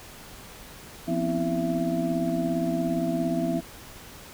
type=tone cluster; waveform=sine; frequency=171.4 / 246.9 / 264.2 / 328.9 / 670 Hz; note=F3 / B3 / C4 / E4 / E5; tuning=-32 / 0 / +17 / -4 / +28 cents; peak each=-30 dBFS; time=1.07-3.61 s; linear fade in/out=20 ms; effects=pink hiss -45 dBFS RMS until 4.33 s